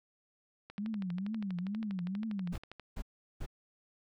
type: click train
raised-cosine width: 0.3 ms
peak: -31 dBFS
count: 27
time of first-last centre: 0.7-2.797 s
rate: 12.4 Hz
type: tone with vibrato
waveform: sine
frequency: 197.2 Hz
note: G3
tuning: 11 cents sharp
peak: -34 dBFS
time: 0.78-2.53 s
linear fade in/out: 5 ms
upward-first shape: triangle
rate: 2.2 Hz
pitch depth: 240 cents each way
type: noise bursts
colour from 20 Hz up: brown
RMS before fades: -38 dBFS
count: 3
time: 2.52-3.463 s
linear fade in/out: 10 ms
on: 61 ms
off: 380 ms
effects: none